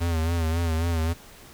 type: tone with vibrato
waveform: square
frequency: 82.6 Hz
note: E2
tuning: 4 cents sharp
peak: -23 dBFS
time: 0-1.14 s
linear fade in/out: 20 ms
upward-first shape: sine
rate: 3.7 Hz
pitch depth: 63 cents each way
effects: pink hiss -48 dBFS RMS until 1.53 s